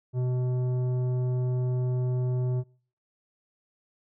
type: tone with tanh clipping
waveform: sine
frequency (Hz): 125.8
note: B2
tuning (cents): +32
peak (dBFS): -26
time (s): 0.13-2.64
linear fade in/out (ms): 50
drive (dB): 11
effects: noise-tail reverb RT60 0.5 s tail -26 dB re dry